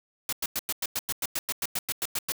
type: noise bursts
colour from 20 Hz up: white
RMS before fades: -29 dBFS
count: 16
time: 0.29-2.321 s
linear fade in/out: 2 ms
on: 36 ms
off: 97 ms
effects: none